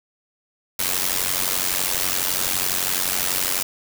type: noise with amplitude modulation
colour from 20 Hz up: white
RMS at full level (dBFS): -19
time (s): 0.79-3.63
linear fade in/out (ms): 5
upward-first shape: sine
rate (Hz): 91.9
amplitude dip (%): 85
effects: none